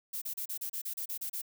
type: noise bursts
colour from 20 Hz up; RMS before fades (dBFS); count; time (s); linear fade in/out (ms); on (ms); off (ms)
violet; -37; 11; 0.13-1.418; 10; 88; 32
effects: none